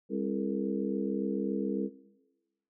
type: harmonic tone with a mistuned harmonic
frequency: 67.2 Hz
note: C2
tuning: 47 cents sharp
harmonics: 3 / 4 / 5 / 6 / 7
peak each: -34 / -35 / -36 / -37 / -37 dBFS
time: 0.09-1.9 s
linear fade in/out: 50 ms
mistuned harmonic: 6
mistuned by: +99 cents
effects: noise-tail reverb RT60 1.0 s tail -17 dB re dry